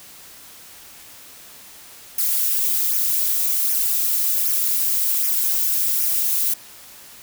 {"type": "noise with flanger", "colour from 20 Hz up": "violet", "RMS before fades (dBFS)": -20, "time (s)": [2.18, 6.54], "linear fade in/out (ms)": 5, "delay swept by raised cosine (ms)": [0.24, 5.84], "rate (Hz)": 1.3, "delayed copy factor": -0.7, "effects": ["white hiss -43 dBFS RMS until 7.22 s"]}